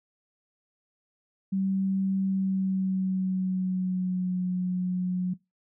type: tone with pitch glide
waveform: sine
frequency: 192.4 to 181.92 Hz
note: G3 to F#3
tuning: -32 to -29 cents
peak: -24 dBFS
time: 1.52-5.34 s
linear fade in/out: 10 ms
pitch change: -97 cents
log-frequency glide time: 2.23-4.42 s
effects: noise-tail reverb RT60 0.2 s tail -20 dB re dry